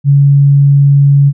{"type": "tone", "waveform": "sine", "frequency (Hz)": 140.9, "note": "C#3", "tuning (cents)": 29, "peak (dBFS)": -3, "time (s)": [0.04, 1.33], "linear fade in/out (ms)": 50, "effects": []}